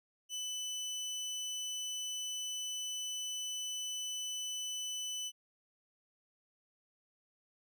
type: tone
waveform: 25% pulse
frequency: 3000 Hz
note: F#7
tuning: 23 cents sharp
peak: -34 dBFS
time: 0.29-5.32 s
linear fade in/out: 50 ms
effects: none